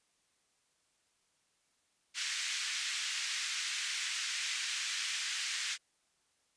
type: band-pass noise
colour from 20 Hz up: pink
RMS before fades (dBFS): -37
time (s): 2.14-5.78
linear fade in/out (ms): 50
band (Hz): 1800 to 7700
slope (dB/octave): 24
effects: white hiss -75 dBFS RMS until 6.56 s + resampled to 22050 Hz